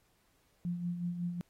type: tone with tremolo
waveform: sine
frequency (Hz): 174.61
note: F3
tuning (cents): 0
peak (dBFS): -31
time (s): 0.65-1.41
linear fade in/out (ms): 0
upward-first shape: sine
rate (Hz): 5.4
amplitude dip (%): 55
effects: pink hiss -72 dBFS RMS until 1.49 s + AAC 48 kbps